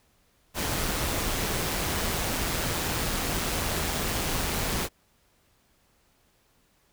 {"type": "noise with amplitude modulation", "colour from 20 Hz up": "pink", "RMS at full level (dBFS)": -27, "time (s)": [0.54, 4.89], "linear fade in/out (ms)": 50, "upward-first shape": "sine", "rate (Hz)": 165, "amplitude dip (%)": 35, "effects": ["pink hiss -66 dBFS RMS until 6.92 s"]}